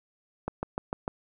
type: click train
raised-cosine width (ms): 1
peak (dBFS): -16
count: 5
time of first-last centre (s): 0.48-1.079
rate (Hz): 6.68
effects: none